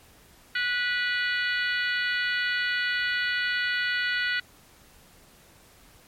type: harmonic tone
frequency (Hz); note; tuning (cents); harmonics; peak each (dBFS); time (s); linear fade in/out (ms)
489.9; B4; -14; 3 / 4 / 5 / 6 / 7 / 8 / 9; -27 / -29 / -36 / -34 / -39 / -40 / -37; 0.55-4.4; 5
effects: pink hiss -55 dBFS RMS until 6.07 s + MP3 64 kbps